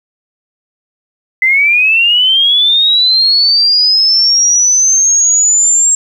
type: linear sweep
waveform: sine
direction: up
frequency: 2026 to 7520 Hz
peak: -6 dBFS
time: 1.42-5.95 s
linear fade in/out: 2 ms
effects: 7-bit